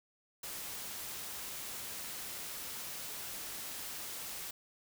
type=noise; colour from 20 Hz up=white; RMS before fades=-43 dBFS; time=0.43-4.51 s; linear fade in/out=5 ms; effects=none